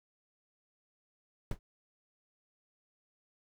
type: noise with exponential decay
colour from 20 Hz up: brown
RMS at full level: -28 dBFS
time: 1.51-1.59 s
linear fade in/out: 2 ms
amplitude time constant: 17 ms
effects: none